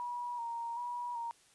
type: tone with vibrato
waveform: sine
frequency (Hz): 950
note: A#5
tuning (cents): +33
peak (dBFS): -36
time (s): 0-1.31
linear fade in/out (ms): 0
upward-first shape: square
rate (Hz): 1.3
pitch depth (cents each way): 32
effects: white hiss -65 dBFS RMS until 1.54 s + resampled to 24000 Hz